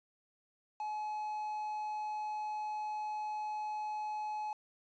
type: tone with quantisation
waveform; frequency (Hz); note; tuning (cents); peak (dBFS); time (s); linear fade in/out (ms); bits
triangle; 850; G#5; +40; -34; 0.8-4.53; 2; 9
effects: resampled to 16000 Hz